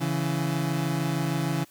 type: tone pair together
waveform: 30% pulse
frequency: 140 / 166.49 Hz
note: C#3 / E3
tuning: +18 / +18 cents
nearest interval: minor third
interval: 300 cents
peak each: -25 / -25 dBFS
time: 0-1.65 s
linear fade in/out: 20 ms
effects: white hiss -57 dBFS RMS until 1.7 s